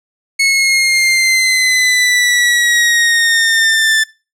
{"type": "exponential sweep", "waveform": "sawtooth", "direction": "down", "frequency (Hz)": [2196, 1760], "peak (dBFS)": -6, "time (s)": [0.39, 4.04], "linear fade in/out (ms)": 10, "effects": ["noise-tail reverb RT60 0.3 s tail -21 dB re dry", "low-pass 10000 Hz 12 dB/octave"]}